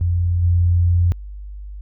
sine tone with level steps, 87.31 Hz, F2, in tune, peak -15 / -12 dBFS, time 0.01-1.12 s, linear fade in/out 0 ms, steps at 0.42 s, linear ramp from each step 20 ms, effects added 50 Hz sine -30 dBFS peak until 1.81 s

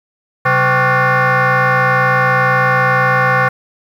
sine tone with frequency modulation, 190 Hz, F#3, 46 cents sharp, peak -8 dBFS, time 0.45-3.49 s, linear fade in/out 10 ms, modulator 322 Hz, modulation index 5.2, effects tanh soft clip ceiling -6 dBFS + 7-bit

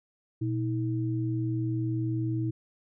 sine tone pair together, 119.9 / 320.1 Hz, A#2 / D#4, +49 / +49 cents, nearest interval octave + perfect fourth, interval 1700 cents, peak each -28 / -31 dBFS, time 0.41-2.51 s, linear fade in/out 10 ms, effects none

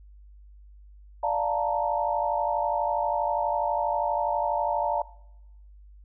sine chord, Bb major seventh, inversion first, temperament equal, 587.3 / 698.5 / 880 / 932.3 Hz, D5 / F5 / A5 / Bb5, 0 / 0 / 0 / 0 cents, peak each -29 / -29 / -28 / -29 dBFS, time 1.23-5.02 s, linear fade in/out 5 ms, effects noise-tail reverb RT60 0.9 s tail -21 dB re dry + added 50 Hz sine -47 dBFS peak until 6.04 s

